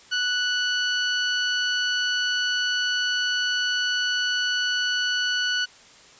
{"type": "tone", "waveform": "20% pulse", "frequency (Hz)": 1480, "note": "F#6", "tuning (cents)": 0, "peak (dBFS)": -17, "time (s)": [0.11, 5.66], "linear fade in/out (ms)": 20, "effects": ["white hiss -50 dBFS RMS until 6.19 s", "resampled to 16000 Hz"]}